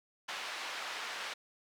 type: band-pass noise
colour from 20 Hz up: pink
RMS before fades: -41 dBFS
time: 0.28-1.34 s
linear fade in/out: 10 ms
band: 990 to 4200 Hz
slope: 12 dB/octave
effects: none